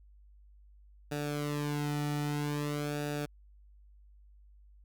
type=tone with flanger; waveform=sawtooth; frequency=146.83 Hz; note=D3; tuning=in tune; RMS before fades=-34 dBFS; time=1.11-3.26 s; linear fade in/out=10 ms; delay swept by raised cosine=0.94 to 1.89 ms; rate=0.51 Hz; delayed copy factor=-0.8; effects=added 50 Hz sine -55 dBFS peak until 4.84 s